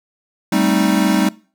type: chord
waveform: square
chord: A half-diminished seventh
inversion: third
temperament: equal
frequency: 196 / 220 / 261.6 / 311.1 Hz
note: G3 / A3 / C4 / Eb4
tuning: 0 / 0 / 0 / 0 cents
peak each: -18 / -21 / -21 / -19 dBFS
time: 0.52-1.29 s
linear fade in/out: 5 ms
effects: noise-tail reverb RT60 0.4 s tail -22 dB re dry